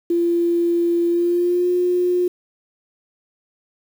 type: tone with pitch glide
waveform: sine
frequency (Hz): 342.6 to 357.4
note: F4 to F4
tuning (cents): -33 to +40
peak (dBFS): -15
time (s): 0.1-2.28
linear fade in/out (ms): 5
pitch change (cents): +73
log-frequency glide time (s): 1.08-1.69
effects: 7-bit